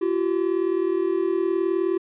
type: tone pair together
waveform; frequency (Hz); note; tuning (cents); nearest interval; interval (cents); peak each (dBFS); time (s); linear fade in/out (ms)
triangle; 342.5 / 381.8; F4 / G4; -34 / -46; major second; 188; -21; 0.01-1.98; 10
effects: resampled to 8000 Hz